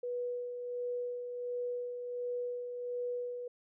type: tone with tremolo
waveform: sine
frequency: 489.1 Hz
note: B4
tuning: 17 cents flat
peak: -33 dBFS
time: 0.03-3.48 s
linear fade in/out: 5 ms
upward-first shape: sine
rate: 1.4 Hz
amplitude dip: 45%
effects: none